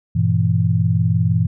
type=chord; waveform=sine; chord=E diminished; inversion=first; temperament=just; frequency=98.89 / 118.67 / 164.81 Hz; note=G2 / Bb2 / E3; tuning=+16 / +31 / 0 cents; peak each=-18 dBFS; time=0.15-1.47 s; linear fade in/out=10 ms; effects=none